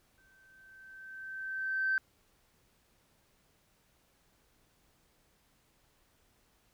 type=tone with exponential growth; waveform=sine; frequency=1549 Hz; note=G6; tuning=21 cents flat; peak=-25 dBFS; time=0.18-1.98 s; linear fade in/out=1 ms; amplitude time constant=390 ms; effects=tanh soft clip ceiling -22 dBFS + pink hiss -70 dBFS RMS until 6.73 s